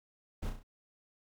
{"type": "noise with echo", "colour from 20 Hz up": "brown", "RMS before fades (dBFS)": -37, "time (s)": [0.42, 0.5], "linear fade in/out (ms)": 10, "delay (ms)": 33, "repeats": 4, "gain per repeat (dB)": -5, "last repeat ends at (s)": 0.632, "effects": []}